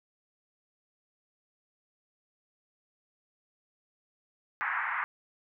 white band-pass noise, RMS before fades -32 dBFS, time 4.61-5.04 s, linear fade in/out 0 ms, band 880 to 2000 Hz, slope 48 dB/octave, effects none

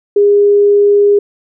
sine tone, 407.9 Hz, G#4, 31 cents flat, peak -5 dBFS, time 0.16-1.19 s, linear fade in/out 5 ms, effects none

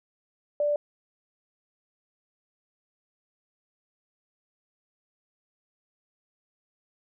sine tone, 587.3 Hz, D5, in tune, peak -22 dBFS, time 0.6-0.76 s, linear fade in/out 2 ms, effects none

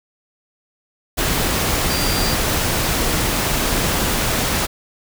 sine tone in noise, 4725 Hz, D8, 10 cents sharp, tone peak -25 dBFS, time 1.89-2.35 s, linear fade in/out 20 ms, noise pink, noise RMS -19 dBFS, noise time 1.17-4.67 s, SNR -9 dB, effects none

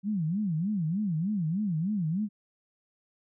sine tone with vibrato, 182.2 Hz, F#3, 26 cents flat, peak -26 dBFS, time 0.03-2.29 s, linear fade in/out 50 ms, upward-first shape sine, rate 3.3 Hz, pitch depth 290 cents each way, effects none

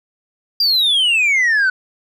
sine exponential sweep, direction down, 4830 to 1480 Hz, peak -9 dBFS, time 0.6-1.7 s, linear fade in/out 5 ms, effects tanh soft clip ceiling -11 dBFS

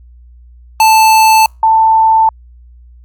square / sine tone pair in turn, 880 / 887.7 Hz, A5 / A5, 0 / +15 cents, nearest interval unison, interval 15 cents, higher second, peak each -5 dBFS, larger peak neither, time 0.8-1.46 / 1.63-2.29 s, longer neither, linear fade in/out 2 ms, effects added 60 Hz sine -36 dBFS peak until 3.04 s + Opus 48 kbps

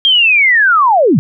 sine linear sweep, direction down, 3241 to 116.4 Hz, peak -6 dBFS, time 0.05-1.19 s, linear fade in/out 0 ms, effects none

